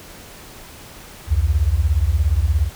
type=beating tone pair; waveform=sine; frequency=66.3 / 83.3 Hz; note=C2 / E2; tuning=+23 / +19 cents; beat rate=17 Hz; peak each=-17 / -17 dBFS; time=1.27-2.7 s; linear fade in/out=50 ms; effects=pink hiss -40 dBFS RMS until 2.75 s